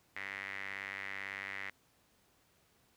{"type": "tone with band-pass filter", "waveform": "sawtooth", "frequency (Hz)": 98, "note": "G2", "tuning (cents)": 0, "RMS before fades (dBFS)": -43, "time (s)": [0.16, 1.7], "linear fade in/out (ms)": 5, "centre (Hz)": 2000, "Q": 6.1, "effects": ["pink hiss -70 dBFS RMS until 2.96 s", "high-pass 60 Hz 12 dB/octave"]}